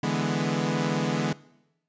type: chord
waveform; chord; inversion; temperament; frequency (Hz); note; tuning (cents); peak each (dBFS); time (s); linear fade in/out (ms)
sawtooth; E dominant seventh; third; equal; 146.83 / 164.81 / 207.7 / 246.9; D3 / E3 / G#3 / B3; 0 / 0 / 0 / 0; -26; 0.03-1.33; 5
effects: noise-tail reverb RT60 0.9 s tail -21 dB re dry + resampled to 16000 Hz